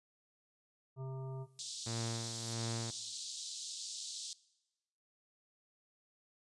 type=harmonic tone; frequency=132.4 Hz; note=C3; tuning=21 cents sharp; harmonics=1 / 3 / 5 / 7 / 9; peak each=-40 / -50 / -54 / -57 / -59 dBFS; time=0.96-1.47 s; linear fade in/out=50 ms
type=noise with exponential growth; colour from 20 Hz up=violet; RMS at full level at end=-47 dBFS; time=1.05-2.53 s; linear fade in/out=0 ms; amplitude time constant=320 ms
type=band-pass noise; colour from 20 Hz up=pink; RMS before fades=-45 dBFS; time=1.59-4.33 s; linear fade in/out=0 ms; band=3600 to 8300 Hz; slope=48 dB/octave
type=tone with tremolo; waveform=sawtooth; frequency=115 Hz; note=A#2; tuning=23 cents flat; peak=-33 dBFS; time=1.86-2.91 s; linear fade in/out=10 ms; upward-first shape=sine; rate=1.5 Hz; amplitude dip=60%
effects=noise-tail reverb RT60 1.0 s tail -21 dB re dry + resampled to 24000 Hz